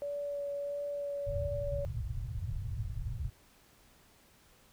sine tone with vibrato, 572 Hz, D5, 46 cents flat, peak -34 dBFS, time 0.02-1.85 s, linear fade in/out 0 ms, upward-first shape sine, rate 1.5 Hz, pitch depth 11 cents each way
white low-pass noise, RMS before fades -37 dBFS, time 1.26-3.3 s, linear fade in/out 10 ms, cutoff 130 Hz, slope 48 dB/octave
effects pink hiss -63 dBFS RMS until 4.72 s

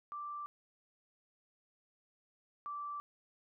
sine tone pair in turn, 1174.7 / 1166.6 Hz, D6 / D6, 0 / -12 cents, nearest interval unison, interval 12 cents, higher first, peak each -40 / -39 dBFS, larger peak second, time 0.12-0.46 / 2.66-3 s, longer neither, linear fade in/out 0 ms, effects none

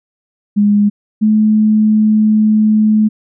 sine tone pair in turn, 205.8 / 214.9 Hz, G#3 / A3, -16 / -41 cents, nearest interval minor second, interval 75 cents, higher second, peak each -7 dBFS, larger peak neither, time 0.56-0.9 / 1.21-3.09 s, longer second, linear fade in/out 20 ms, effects none

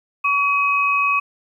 sine tone pair together, 1130 / 2537 Hz, C#6 / D#7, +33 / +33 cents, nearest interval octave + major second, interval 1400 cents, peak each -18 dBFS, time 0.24-1.2 s, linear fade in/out 10 ms, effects 9-bit

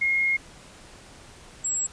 sine tone pair in turn, 2148 / 7655 Hz, C7 / A#8, +45 / +45 cents, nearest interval octave + minor seventh, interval 2200 cents, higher second, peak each -20 / -24 dBFS, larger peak first, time 0.01-0.37 / 1.64-1.87 s, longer first, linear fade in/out 10 ms, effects pink hiss -48 dBFS RMS until 1.92 s + resampled to 22050 Hz

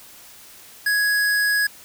square tone, 1667 Hz, G#6, 6 cents sharp, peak -18 dBFS, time 0.86-1.67 s, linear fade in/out 5 ms, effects white hiss -45 dBFS RMS until 1.84 s

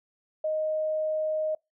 sine tone, 622.3 Hz, D#5, in tune, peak -25 dBFS, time 0.44-1.55 s, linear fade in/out 5 ms, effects noise-tail reverb RT60 0.2 s tail -26 dB re dry

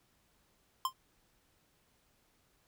square tone with exponential decay, 1046.5 Hz, C6, in tune, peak -27 dBFS, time 0.85-0.93 s, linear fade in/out 2 ms, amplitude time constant 17 ms, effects pink hiss -72 dBFS RMS until 2.67 s

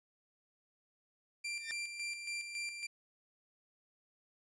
sawtooth tone with tremolo, 2366 Hz, D7, 12 cents sharp, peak -34 dBFS, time 1.44-2.87 s, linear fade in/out 10 ms, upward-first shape square, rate 3.6 Hz, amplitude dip 50%
sawtooth tone with exponential growth, 1813 Hz, A#6, 49 cents flat, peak -32 dBFS, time 1.59-1.71 s, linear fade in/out 0 ms, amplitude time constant 26 ms
effects resampled to 22050 Hz

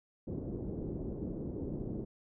white low-pass noise, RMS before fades -39 dBFS, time 0.27-2.05 s, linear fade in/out 10 ms, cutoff 380 Hz, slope 24 dB/octave, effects none

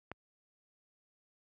click, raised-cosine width 0.5 ms, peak -26 dBFS, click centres 0.116 s, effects high-pass 60 Hz 12 dB/octave

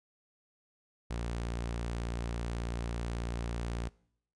sawtooth tone, 58.27 Hz, A#1, in tune, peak -30 dBFS, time 1.1-3.89 s, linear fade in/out 10 ms, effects noise-tail reverb RT60 0.7 s tail -24 dB re dry + resampled to 22050 Hz

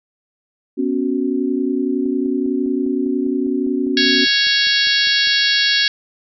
sine chord, B suspended second, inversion none, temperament just, 246.9 / 277.8 / 370.4 Hz, B3 / C#4 / F#4, 0 / +4 / +2 cents, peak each -21 / -19 / -22 dBFS, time 0.77-4.26 s, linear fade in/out 20 ms
click train, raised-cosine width 2 ms, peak -29 dBFS, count 17, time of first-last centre 2.06-5.273 s, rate 4.98 Hz
harmonic tone, 554.4 Hz, C#5, in tune, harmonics 3 / 4 / 5 / 6 / 7 / 8 / 9 / 10, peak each -19 / -25 / -24 / -20 / -21 / -19 / -25 / -25 dBFS, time 3.97-5.88 s, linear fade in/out 2 ms
effects none

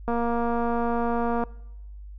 click train, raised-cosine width 1 ms, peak -14 dBFS, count 320, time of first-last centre 0.08-1.437 s, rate 235 Hz, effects noise-tail reverb RT60 0.9 s tail -22 dB re dry + added 50 Hz sine -38 dBFS peak until 2.18 s

